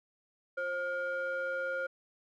triangle ring-modulated tone, 442.5 Hz, A4, 10 cents sharp, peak -27 dBFS, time 0.57-1.87 s, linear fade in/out 10 ms, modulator 975 Hz, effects none

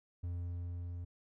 triangle tone with level ramp, 87.31 Hz, F2, in tune, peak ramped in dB -34 to -38 dBFS, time 0.23-1.05 s, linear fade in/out 10 ms, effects none

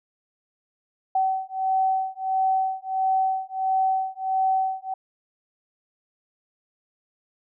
sine beating tone pair, 761 / 762.5 Hz, F#5 / G5, +48 / -48 cents, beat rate 1.5 Hz, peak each -24 dBFS, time 1.15-4.94 s, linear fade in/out 5 ms, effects none

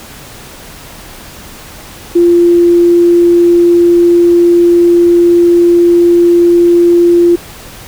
sine tone, 345.8 Hz, F4, 17 cents flat, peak -3 dBFS, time 2.15-7.36 s, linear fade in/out 10 ms, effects pink hiss -31 dBFS RMS until 7.87 s

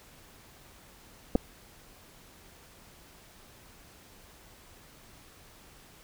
clicks, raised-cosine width 2 ms, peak -11 dBFS, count 2, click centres 1.353 / 1.357 s, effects pink hiss -55 dBFS RMS until 6.03 s

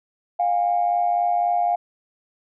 sine tone pair together, 706 / 809.8 Hz, F5 / G#5, +19 / -44 cents, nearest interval major second, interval 237 cents, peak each -18 / -24 dBFS, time 0.39-1.76 s, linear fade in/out 10 ms, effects tanh soft clip ceiling -10 dBFS

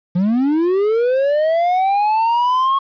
triangle linear sweep, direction up, 169.9 to 1100 Hz, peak -11 dBFS, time 0.15-2.79 s, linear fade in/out 10 ms, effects resampled to 11025 Hz + 8-bit

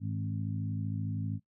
harmonic tone with a mistuned harmonic, 53.1 Hz, G#1, 39 cents sharp, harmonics 2 / 3 / 4 / 5, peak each -34 / -38 / -40 / -42 dBFS, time 0-1.4 s, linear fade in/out 50 ms, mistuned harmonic 2, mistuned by -36 cents, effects noise-tail reverb RT60 0.1 s tail -18 dB re dry

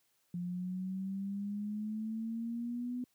sine exponential sweep, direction up, 174.61 to 249.9 Hz, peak -35 dBFS, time 0.34-3.04 s, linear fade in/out 2 ms, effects white hiss -75 dBFS RMS until 3.14 s + high-pass 80 Hz 12 dB/octave

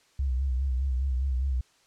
sine tone with vibrato, 65.41 Hz, C2, in tune, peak -24 dBFS, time 0.19-1.61 s, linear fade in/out 5 ms, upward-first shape sine, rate 4.9 Hz, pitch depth 88 cents each way, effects white hiss -63 dBFS RMS until 1.86 s + low-pass 7000 Hz 12 dB/octave

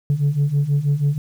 sine beating tone pair, 140 / 146.2 Hz, C#3 / D3, +18 / -7 cents, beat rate 6.2 Hz, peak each -19 / -16 dBFS, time 0.1-1.18 s, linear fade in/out 0 ms, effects tanh soft clip ceiling -12 dBFS + 8-bit

